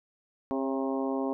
harmonic tone with a mistuned harmonic, 134 Hz, C3, 42 cents sharp, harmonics 2 / 3 / 4 / 5 / 6 / 7 / 8, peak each -30 / -34 / -36 / -38 / -40 / -41 / -42 dBFS, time 0.51-1.33 s, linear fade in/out 0 ms, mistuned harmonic 4, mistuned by +33 cents, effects none

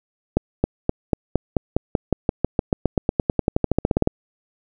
accelerating click train, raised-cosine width 2 ms, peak -3 dBFS, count 29, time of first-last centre 0.37-4.074 s, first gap 270 ms, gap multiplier 0.94, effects none

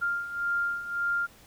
sine beating tone pair, 1396.9 / 1398.7 Hz, F6 / F6, 0 / +2 cents, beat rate 1.8 Hz, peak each -33 / -28 dBFS, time 0.01-1.27 s, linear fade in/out 20 ms, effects pink hiss -55 dBFS RMS until 1.46 s

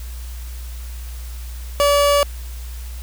30% pulse tone, 574 Hz, D5, 40 cents flat, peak -10 dBFS, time 1.8-2.23 s, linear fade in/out 0 ms, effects added 60 Hz sine -28 dBFS peak until 3.02 s + white hiss -42 dBFS RMS until 3.02 s

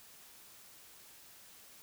silence, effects white hiss -57 dBFS RMS until 1.82 s

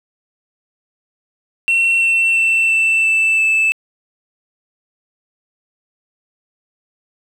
sine tone with pitch steps, 2715 / 2698 / 2681 / 2664 / 2647 / 2630 Hz, F7 / E7 / E7 / E7 / E7 / E7, -50 / +40 / +29 / +18 / +7 / -5 cents, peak -9 dBFS, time 1.68-3.72 s, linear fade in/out 0 ms, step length 340 ms, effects tanh soft clip ceiling -10 dBFS + 7-bit

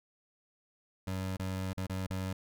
25% pulse tone with dropouts, 94.2 Hz, F#2, 32 cents sharp, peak -30 dBFS, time 1.07-2.33 s, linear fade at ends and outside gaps 5 ms, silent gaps 1.369-1.395 / 1.732-1.774 / 1.868-1.896 / 2.067-2.103 s, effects none

